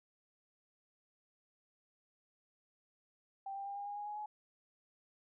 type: tone with pitch steps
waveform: sine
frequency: 784 / 792.2 / 800.5 / 808.8 / 817.3 / 825.8 / 834.5 / 843.2 Hz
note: G5 / G5 / G5 / G#5 / G#5 / G#5 / G#5 / G#5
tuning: 0 / +18 / +36 / -46 / -28 / -10 / +8 / +26 cents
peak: -40 dBFS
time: 3.46-4.26 s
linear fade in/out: 5 ms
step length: 100 ms
effects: none